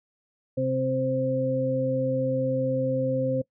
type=harmonic tone; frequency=130.81 Hz; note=C3; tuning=in tune; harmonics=1 / 2 / 4; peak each=-29 / -29 / -25 dBFS; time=0.57-3.42 s; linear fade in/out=10 ms; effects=noise-tail reverb RT60 0.1 s tail -22 dB re dry